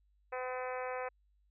harmonic tone, 254 Hz, B3, 49 cents sharp, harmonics 2 / 3 / 4 / 5 / 6 / 7 / 8 / 9 / 10, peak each -39 / -43 / -45 / -47 / -49 / -50 / -51 / -52 / -53 dBFS, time 0.32-1.09 s, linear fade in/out 10 ms, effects added 50 Hz sine -68 dBFS peak until 1.5 s

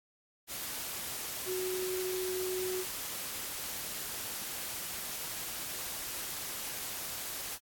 sine tone in noise, 370 Hz, F#4, in tune, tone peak -33 dBFS, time 1.45-2.85 s, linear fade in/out 50 ms, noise white, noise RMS -39 dBFS, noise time 0.47-7.59 s, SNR +3 dB, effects AAC 64 kbps

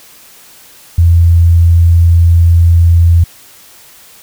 sine tone, 84.7 Hz, E2, 48 cents sharp, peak -3 dBFS, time 0.98-3.24 s, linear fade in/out 5 ms, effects white hiss -39 dBFS RMS until 4.22 s

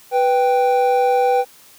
triangle tone pair together, 493.9 / 784 Hz, B4 / G5, 0 / 0 cents, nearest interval minor sixth, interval 800 cents, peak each -14 dBFS, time 0.11-1.45 s, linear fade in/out 50 ms, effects white hiss -47 dBFS RMS until 1.78 s + high-pass 80 Hz 12 dB/octave

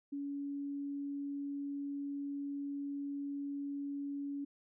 sine tone, 282.5 Hz, C#4, 33 cents sharp, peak -37 dBFS, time 0.12-4.45 s, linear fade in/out 10 ms, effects none

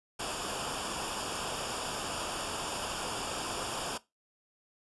pink noise with comb filter, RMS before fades -36 dBFS, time 0.19-3.98 s, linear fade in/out 10 ms, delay 0.49 ms, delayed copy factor -0.75, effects noise-tail reverb RT60 0.2 s tail -18 dB re dry + resampled to 24000 Hz

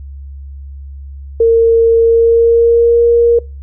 sine tone with pitch glide, 458.2 to 470 Hz, A#4 to A#4, -30 to +14 cents, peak -5 dBFS, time 1.4-3.39 s, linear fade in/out 5 ms, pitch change +44 cents, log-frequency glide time 1.98-3.03 s, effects noise-tail reverb RT60 0.3 s tail -25 dB re dry + added 69 Hz sine -26 dBFS peak until 3.62 s

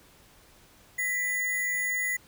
sine tone with sample-and-hold, 1982 Hz, B6, 6 cents sharp, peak -26 dBFS, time 0.98-2.17 s, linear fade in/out 10 ms, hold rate 8820 Hz, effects pink hiss -57 dBFS RMS until 2.27 s

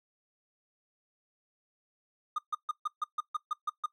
triangle tone bursts, 1223 Hz, D#6, 30 cents flat, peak -27 dBFS, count 10, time 2.36-3.86 s, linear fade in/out 5 ms, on 24 ms, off 140 ms, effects noise-tail reverb RT60 0.1 s tail -17 dB re dry

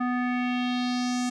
square tone with low-pass filter sweep, 247.7 Hz, B3, 5 cents sharp, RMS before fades -27 dBFS, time 0-1.3 s, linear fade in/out 10 ms, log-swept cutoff 1400 to 7600 Hz, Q 2.6, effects none

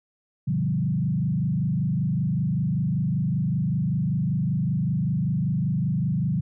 sine tone with frequency modulation, 155.56 Hz, D#3, in tune, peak -21 dBFS, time 0.47-6.41 s, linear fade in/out 10 ms, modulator 25.2 Hz, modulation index 1.5, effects none

